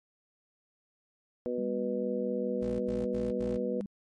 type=harmonic tone; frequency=122.9 Hz; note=B2; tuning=8 cents flat; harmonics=2 / 3 / 4 / 5; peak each=-36 / -37 / -32 / -43 dBFS; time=1.46-3.81 s; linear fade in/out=0 ms
type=tone with pitch glide; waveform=sine; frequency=201.8 to 200.3 Hz; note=G#3 to G3; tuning=-49 to +38 cents; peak=-35 dBFS; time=1.58-3.86 s; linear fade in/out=2 ms; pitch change=-13 cents; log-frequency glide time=1.82-2.62 s
type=tone bursts; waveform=25% pulse; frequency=59.5 Hz; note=A#1; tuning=36 cents sharp; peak=-37 dBFS; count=4; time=2.61-3.58 s; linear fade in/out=20 ms; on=190 ms; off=70 ms
effects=MP3 48 kbps